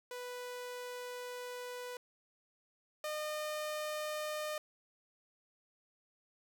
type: tone pair in turn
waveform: sawtooth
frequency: 493.9 / 608.4 Hz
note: B4 / D#5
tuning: 0 / -39 cents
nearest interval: major third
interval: 361 cents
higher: second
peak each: -38 / -33 dBFS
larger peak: second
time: 0.11-1.97 / 3.04-4.58 s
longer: first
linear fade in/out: 2 ms
effects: none